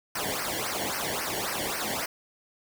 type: noise with flanger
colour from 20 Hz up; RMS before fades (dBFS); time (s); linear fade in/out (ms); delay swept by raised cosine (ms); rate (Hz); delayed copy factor
pink; -31; 0.15-2.06; 5; 0.27 to 0.82; 3.7; -1
effects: none